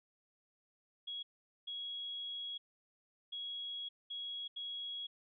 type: tone bursts at uneven times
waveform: sine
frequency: 3322 Hz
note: G#7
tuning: in tune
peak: -40 dBFS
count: 5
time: 1.07-1.23 / 1.67-2.58 / 3.32-3.89 / 4.1-4.48 / 4.56-5.07 s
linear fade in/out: 10 ms
effects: none